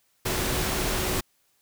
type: tone in noise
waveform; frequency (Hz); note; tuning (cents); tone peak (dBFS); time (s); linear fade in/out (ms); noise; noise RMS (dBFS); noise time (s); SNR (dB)
sine; 370; F#4; 0; -35; 0.25-1.21; 10; pink; -27; 0.25-1.21; -11
effects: white hiss -68 dBFS RMS until 1.61 s